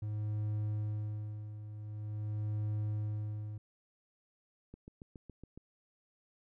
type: tone with tremolo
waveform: triangle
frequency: 106 Hz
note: G#2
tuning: 36 cents sharp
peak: -30 dBFS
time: 0.02-3.58 s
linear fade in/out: 5 ms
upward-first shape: sine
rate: 0.46 Hz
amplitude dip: 70%
type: click train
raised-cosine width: 3 ms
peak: -36 dBFS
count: 7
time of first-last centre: 4.74-5.576 s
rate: 7.18 Hz
effects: none